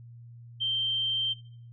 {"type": "tone", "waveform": "sine", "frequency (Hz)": 3137, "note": "G7", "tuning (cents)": 1, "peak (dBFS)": -26, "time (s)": [0.6, 1.34], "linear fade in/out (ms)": 20, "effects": ["noise-tail reverb RT60 0.6 s tail -18 dB re dry", "added 118 Hz sine -45 dBFS peak until 1.72 s"]}